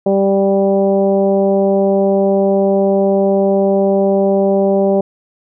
sine tone with frequency modulation, 392 Hz, G4, in tune, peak -9 dBFS, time 0.06-5.01 s, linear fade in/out 5 ms, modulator 196 Hz, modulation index 1.4, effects none

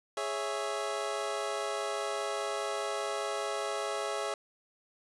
25% pulse chord, C# minor, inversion second, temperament equal, 415.3 / 554.4 / 659.3 Hz, G#4 / C#5 / E5, 0 / 0 / 0 cents, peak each -33 dBFS, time 0.17-4.34 s, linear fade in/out 2 ms, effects resampled to 24000 Hz + 10-bit

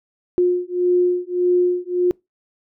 sine beating tone pair, 356.7 / 358.4 Hz, F4 / F4, +37 / +45 cents, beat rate 1.7 Hz, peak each -18 dBFS, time 0.38-2.11 s, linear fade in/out 0 ms, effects noise-tail reverb RT60 0.2 s tail -25 dB re dry

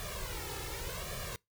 pink noise with flanger, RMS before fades -40 dBFS, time 0-1.36 s, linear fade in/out 0 ms, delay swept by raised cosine 1.7 to 2.33 ms, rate 0.87 Hz, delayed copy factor +0.9, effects noise-tail reverb RT60 0.2 s tail -25 dB re dry

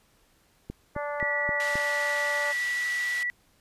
click train, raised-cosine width 3 ms, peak -22 dBFS, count 5, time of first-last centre 0.7-1.755 s, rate 3.79 Hz
harmonic tone, 291.6 Hz, D4, 12 cents flat, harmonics 2 / 3 / 4 / 5 / 6 / 7, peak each -32 / -36 / -38 / -40 / -42 / -43 dBFS, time 0.95-2.53 s, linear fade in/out 20 ms
sine tone, 1952 Hz, B6, 21 cents flat, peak -26 dBFS, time 1.2-3.3 s, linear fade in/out 0 ms
pink band-pass noise, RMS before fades -40 dBFS, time 1.6-3.23 s, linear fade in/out 0 ms, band 1700 to 7800 Hz, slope 12 dB/octave
effects pink hiss -64 dBFS RMS until 3.6 s + resampled to 32000 Hz

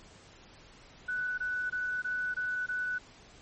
sine tone bursts, 1487 Hz, F#6, 8 cents sharp, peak -30 dBFS, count 6, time 1.08-2.985 s, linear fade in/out 10 ms, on 300 ms, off 21 ms, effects pink hiss -55 dBFS RMS until 3.41 s + MP3 32 kbps

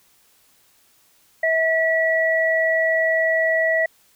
sine tone pair together, 648 / 1941.8 Hz, E5 / B6, -30 / -30 cents, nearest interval octave + perfect fifth, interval 1900 cents, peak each -19 dBFS, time 1.43-3.86 s, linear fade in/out 5 ms, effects white hiss -58 dBFS RMS until 4.15 s

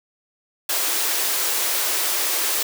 white high-pass noise, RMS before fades -22 dBFS, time 0.69-2.63 s, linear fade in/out 5 ms, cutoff 300 Hz, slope 96 dB/octave, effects none

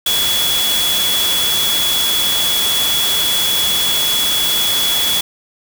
sine tone in noise, 3379 Hz, G#7, 29 cents sharp, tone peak -15 dBFS, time 0.06-5.21 s, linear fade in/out 5 ms, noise white, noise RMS -19 dBFS, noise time 0.06-5.21 s, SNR +1 dB, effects none

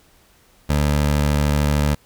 20% pulse tone, 73.42 Hz, D2, in tune, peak -11 dBFS, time 0.69-1.95 s, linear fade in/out 10 ms, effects pink hiss -55 dBFS RMS until 2.05 s

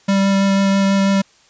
square tone with vibrato, 196 Hz, G3, in tune, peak -13 dBFS, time 0.08-1.22 s, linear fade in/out 10 ms, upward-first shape sine, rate 6.1 Hz, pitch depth 9 cents each way, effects white hiss -52 dBFS RMS until 1.49 s + resampled to 16000 Hz

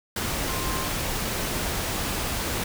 sine tone in noise, 1051 Hz, C6, 7 cents sharp, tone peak -34 dBFS, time 0.48-0.88 s, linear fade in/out 5 ms, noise pink, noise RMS -28 dBFS, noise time 0.16-2.64 s, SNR -9 dB, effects none

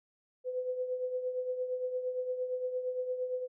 sine tone with tremolo, 505 Hz, B4, 39 cents sharp, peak -29 dBFS, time 0.44-3.48 s, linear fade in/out 50 ms, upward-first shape triangle, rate 8.7 Hz, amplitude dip 65%, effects none

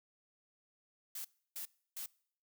blue noise bursts, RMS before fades -43 dBFS, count 3, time 1.15-2.061 s, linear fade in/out 5 ms, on 97 ms, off 310 ms, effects noise-tail reverb RT60 0.6 s tail -24 dB re dry

